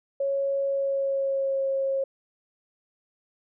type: tone with pitch glide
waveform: sine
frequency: 552 to 541.3 Hz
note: C#5 to C#5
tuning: -7 to -41 cents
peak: -23 dBFS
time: 0.2-2.04 s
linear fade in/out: 5 ms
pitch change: -34 cents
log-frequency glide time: 0.66-1.64 s
effects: none